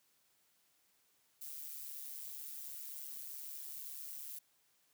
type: noise with amplitude modulation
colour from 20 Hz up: violet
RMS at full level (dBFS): -44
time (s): 1.41-4.39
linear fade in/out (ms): 5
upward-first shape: sine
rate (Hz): 142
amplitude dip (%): 65
effects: white hiss -74 dBFS RMS until 4.93 s + high-pass 80 Hz 12 dB/octave